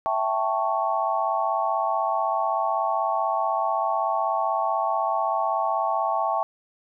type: chord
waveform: sine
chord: A dominant seventh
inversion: second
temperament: equal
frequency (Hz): 659.3 / 784 / 880 / 1108.7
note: E5 / G5 / A5 / C#6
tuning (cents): 0 / 0 / 0 / 0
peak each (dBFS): -27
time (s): 0.06-6.43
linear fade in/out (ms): 0
effects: none